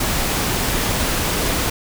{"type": "noise", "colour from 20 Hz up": "pink", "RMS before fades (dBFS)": -20, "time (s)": [0, 1.7], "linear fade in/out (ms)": 5, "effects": []}